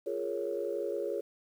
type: chord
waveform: sine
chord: Bb minor seventh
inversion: second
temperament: equal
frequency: 349.2 / 415.3 / 466.2 / 554.4 Hz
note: F4 / Ab4 / Bb4 / Db5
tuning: 0 / 0 / 0 / 0 cents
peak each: -38 / -35 / -38 / -36 dBFS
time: 0.06-1.21 s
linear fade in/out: 10 ms
effects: tanh soft clip ceiling -21 dBFS + 10-bit